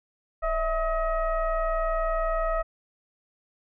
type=tone with frequency modulation; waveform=sine; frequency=652 Hz; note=E5; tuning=19 cents flat; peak=-23 dBFS; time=0.42-2.63 s; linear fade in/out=20 ms; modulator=622 Hz; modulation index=1.2; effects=none